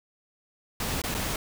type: noise with dropouts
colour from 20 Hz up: pink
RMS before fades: -30 dBFS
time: 0.8-1.36 s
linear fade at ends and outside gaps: 2 ms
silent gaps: 1.018-1.038 / 1.143-1.148 s
effects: none